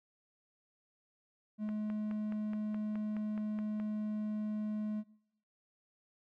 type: tone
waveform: triangle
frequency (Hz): 212.6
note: G#3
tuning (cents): +41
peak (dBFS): -32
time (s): 1.58-5.04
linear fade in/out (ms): 50
type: click train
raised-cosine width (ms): 0.5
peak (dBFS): -34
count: 11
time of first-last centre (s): 1.69-3.8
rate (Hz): 4.74
effects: noise-tail reverb RT60 0.8 s tail -22 dB re dry